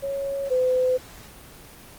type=tone pair in turn; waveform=sine; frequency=553 / 508.6 Hz; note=C#5 / C5; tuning=-4 / -49 cents; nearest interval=minor second; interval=145 cents; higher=first; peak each=-25 / -18 dBFS; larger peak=second; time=0.02-0.5 / 0.5-0.98 s; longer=neither; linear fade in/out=20 ms; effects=pink hiss -45 dBFS RMS until 1.98 s + Opus 24 kbps